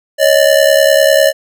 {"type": "ring-modulated tone", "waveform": "square", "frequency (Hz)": 591, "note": "D5", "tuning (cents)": 11, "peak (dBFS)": -4, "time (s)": [0.18, 1.33], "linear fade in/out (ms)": 50, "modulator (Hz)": 35, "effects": []}